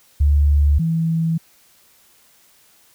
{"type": "tone pair in turn", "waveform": "sine", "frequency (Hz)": [72.6, 163.55], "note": ["D2", "E3"], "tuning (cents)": [-19, -13], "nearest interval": "octave + major second", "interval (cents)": 1406, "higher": "second", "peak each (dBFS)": [-11, -16], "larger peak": "first", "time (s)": [[0.2, 0.79], [0.79, 1.38]], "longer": "neither", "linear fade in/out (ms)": 10, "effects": ["white hiss -54 dBFS RMS until 2.94 s"]}